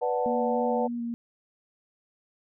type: chord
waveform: sine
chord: B minor seventh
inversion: none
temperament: equal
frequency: 493.9 / 587.3 / 740 / 880 Hz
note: B4 / D5 / F#5 / A5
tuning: 0 / 0 / 0 / 0 cents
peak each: -27 / -32 / -30 / -32 dBFS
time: 0.01-0.88 s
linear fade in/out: 20 ms
type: tone with vibrato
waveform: sine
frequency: 236.4 Hz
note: A#3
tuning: 24 cents sharp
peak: -29 dBFS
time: 0.26-1.14 s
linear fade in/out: 0 ms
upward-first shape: square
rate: 3.4 Hz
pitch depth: 13 cents each way
effects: none